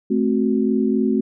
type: chord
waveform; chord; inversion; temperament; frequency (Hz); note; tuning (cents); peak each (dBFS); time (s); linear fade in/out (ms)
sine; F# diminished; first; equal with one note detuned; 217.9 / 261.6 / 370; A3 / C4 / F#4; -17 / 0 / 0; -19 / -20 / -22; 0.1-1.21; 10
effects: none